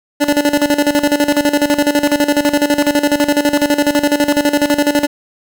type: tone with tremolo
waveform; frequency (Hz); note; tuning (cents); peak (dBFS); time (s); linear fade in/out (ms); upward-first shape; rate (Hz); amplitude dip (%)
25% pulse; 290.7; D4; -18; -5; 0.2-5.07; 20; square; 12; 75
effects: none